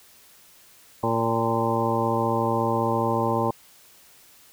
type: harmonic tone with a mistuned harmonic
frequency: 114.5 Hz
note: A#2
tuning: 31 cents flat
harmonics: 1 / 2 / 3 / 4 / 5 / 7 / 8 / 9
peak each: -29 / -29 / -29 / -29 / -29 / -29 / -29 / -29 dBFS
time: 1.03-3.51 s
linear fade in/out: 5 ms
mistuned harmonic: 8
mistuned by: -18 cents
effects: white hiss -53 dBFS RMS until 4.52 s